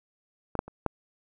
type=clicks; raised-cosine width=1 ms; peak=-17 / -10 / -28 / -11 dBFS; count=4; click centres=0.553 / 0.591 / 0.68 / 0.863 s; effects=none